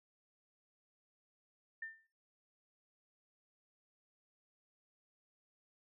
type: tone with exponential decay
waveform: sine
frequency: 1800 Hz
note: A6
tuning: 39 cents sharp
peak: -39 dBFS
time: 1.82-2.07 s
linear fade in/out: 5 ms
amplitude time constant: 54 ms
effects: noise-tail reverb RT60 0.4 s tail -21 dB re dry